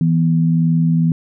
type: tone pair together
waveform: sine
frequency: 164.1 / 246.2 Hz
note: E3 / B3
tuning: -8 / -5 cents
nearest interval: perfect fifth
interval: 703 cents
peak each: -12 / -20 dBFS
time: 0.01-1.12 s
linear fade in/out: 2 ms
effects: none